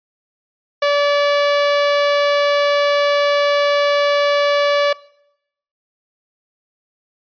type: tone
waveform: sawtooth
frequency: 576 Hz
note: D5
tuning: 34 cents flat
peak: -9 dBFS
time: 0.82-4.93 s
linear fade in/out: 5 ms
effects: noise-tail reverb RT60 0.8 s tail -22 dB re dry + resampled to 11025 Hz